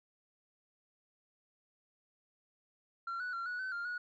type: tone with pitch steps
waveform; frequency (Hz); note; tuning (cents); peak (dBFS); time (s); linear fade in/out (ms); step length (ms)
sine; 1369 / 1478 / 1371 / 1467 / 1523 / 1398 / 1457; F6 / F#6 / F6 / F#6 / F#6 / F6 / F#6; -35 / -2 / -32 / -15 / +50 / +1 / -27; -34; 3.07-3.98; 5; 130
effects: tanh soft clip ceiling -35 dBFS